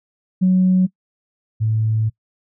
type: tone pair in turn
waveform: sine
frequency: 185 / 110 Hz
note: F#3 / A2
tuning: 0 / 0 cents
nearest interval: major sixth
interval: 900 cents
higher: first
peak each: -10 / -15 dBFS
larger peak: first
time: 0.41-0.87 / 1.6-2.1 s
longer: second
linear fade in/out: 20 ms
effects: noise-tail reverb RT60 0.1 s tail -23 dB re dry + tanh soft clip ceiling -7 dBFS